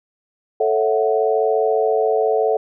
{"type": "chord", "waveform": "sine", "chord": "F# minor seventh", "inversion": "first", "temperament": "equal", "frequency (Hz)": [440, 554.4, 659.3, 740], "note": ["A4", "C#5", "E5", "F#5"], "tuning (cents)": [0, 0, 0, 0], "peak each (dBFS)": [-17, -23, -22, -22], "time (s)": [0.6, 2.57], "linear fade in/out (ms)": 5, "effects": []}